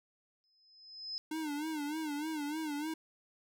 sine tone with exponential growth, 5100 Hz, D#8, 42 cents sharp, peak -35 dBFS, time 0.44-1.18 s, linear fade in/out 0 ms, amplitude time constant 160 ms
square tone with vibrato, 303.4 Hz, D#4, 44 cents flat, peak -36 dBFS, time 1.31-2.94 s, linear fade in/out 5 ms, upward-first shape sine, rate 3.3 Hz, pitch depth 94 cents each way
effects none

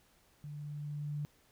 sine tone with level ramp, 147.3 Hz, D3, 6 cents sharp, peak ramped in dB -42 to -34 dBFS, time 0.44-1.25 s, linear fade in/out 0 ms, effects pink hiss -68 dBFS RMS until 1.51 s

